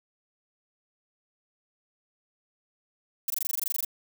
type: noise bursts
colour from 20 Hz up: violet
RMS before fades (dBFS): -28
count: 14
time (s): 3.28-3.848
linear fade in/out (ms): 2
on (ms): 22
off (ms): 20
effects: none